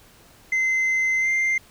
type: tone with pitch glide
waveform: sine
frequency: 2064 to 2094 Hz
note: C7 to C7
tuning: -24 to +1 cents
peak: -16 dBFS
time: 0.52-1.58 s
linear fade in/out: 5 ms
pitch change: +25 cents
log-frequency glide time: 1.2-1.29 s
effects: tanh soft clip ceiling -18 dBFS + pink hiss -52 dBFS RMS until 1.7 s